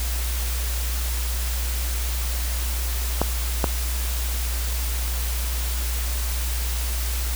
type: clicks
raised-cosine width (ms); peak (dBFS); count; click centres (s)
1; -5; 2; 3.216 / 3.642
effects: added 60 Hz sine -23 dBFS peak until 7.35 s + white hiss -31 dBFS RMS until 7.35 s